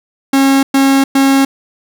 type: tone bursts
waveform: 45% pulse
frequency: 271.9 Hz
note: C#4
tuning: 33 cents flat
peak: -7 dBFS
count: 3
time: 0.33-1.45 s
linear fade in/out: 5 ms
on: 300 ms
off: 110 ms
effects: none